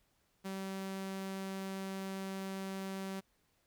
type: tone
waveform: sawtooth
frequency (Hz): 192.5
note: G3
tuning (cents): -31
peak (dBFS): -35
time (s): 0.44-3.21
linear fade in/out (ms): 20
effects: pink hiss -75 dBFS RMS until 3.66 s